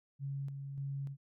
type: tone with tremolo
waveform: sine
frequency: 138.6 Hz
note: C#3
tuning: in tune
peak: -36 dBFS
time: 0.19-1.17 s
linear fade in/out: 50 ms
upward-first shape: square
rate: 1.7 Hz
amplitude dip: 40%
effects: none